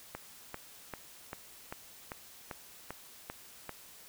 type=click train; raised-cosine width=0.5 ms; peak=-24 dBFS; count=10; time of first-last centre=0.15-3.693 s; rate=2.54 Hz; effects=white hiss -54 dBFS RMS until 4.08 s